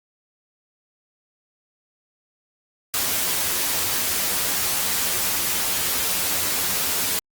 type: noise with comb filter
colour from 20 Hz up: white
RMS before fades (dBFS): -23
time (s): 2.94-7.19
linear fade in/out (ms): 0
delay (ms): 11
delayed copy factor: +0.65
effects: Opus 48 kbps